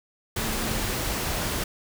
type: tone in noise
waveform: sine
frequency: 221.7 Hz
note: A3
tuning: 13 cents sharp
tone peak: -34 dBFS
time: 0.42-0.79 s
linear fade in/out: 5 ms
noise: pink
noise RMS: -28 dBFS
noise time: 0.36-1.64 s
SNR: -9 dB
effects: none

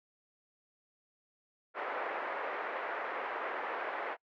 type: band-pass noise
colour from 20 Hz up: pink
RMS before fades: -38 dBFS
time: 1.74-4.17 s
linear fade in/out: 50 ms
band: 460 to 2000 Hz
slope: 24 dB/octave
effects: noise-tail reverb RT60 0.1 s tail -26 dB re dry

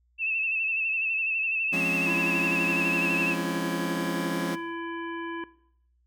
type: tone with vibrato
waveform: sine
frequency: 2637 Hz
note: E7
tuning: in tune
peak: -25 dBFS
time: 0.18-3.36 s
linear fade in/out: 50 ms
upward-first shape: sine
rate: 12 Hz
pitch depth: 47 cents each way
type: chord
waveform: sawtooth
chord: Db major seventh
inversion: first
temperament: just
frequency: 173.24 / 207.9 / 259.9 / 277.2 Hz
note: F3 / Ab3 / C4 / Db4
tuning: -14 / +2 / -11 / 0 cents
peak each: -28 / -31 / -32 / -29 dBFS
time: 1.72-4.56 s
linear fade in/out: 20 ms
type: harmonic tone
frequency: 335 Hz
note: E4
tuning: 28 cents sharp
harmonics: 1 / 3 / 5 / 7 / 9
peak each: -33 / -37 / -39 / -48 / -49 dBFS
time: 2.07-5.44 s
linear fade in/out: 2 ms
effects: noise-tail reverb RT60 0.7 s tail -19 dB re dry + added 60 Hz sine -64 dBFS peak until 6.06 s

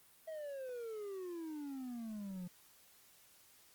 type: exponential sweep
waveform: triangle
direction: down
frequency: 650 to 174.61 Hz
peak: -40 dBFS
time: 0.27-2.48 s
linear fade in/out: 10 ms
effects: white hiss -65 dBFS RMS until 3.74 s + Opus 32 kbps

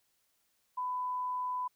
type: tone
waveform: sine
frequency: 1000 Hz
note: B5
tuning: 21 cents sharp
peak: -32 dBFS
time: 0.77-1.68 s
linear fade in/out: 10 ms
effects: white hiss -75 dBFS RMS until 1.75 s

